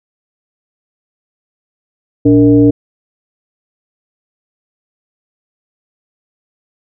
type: tone with frequency modulation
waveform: sine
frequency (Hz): 289.7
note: D4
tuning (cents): -24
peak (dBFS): -4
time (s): 2.25-2.71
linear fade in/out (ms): 10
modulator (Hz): 173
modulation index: 0.84
effects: none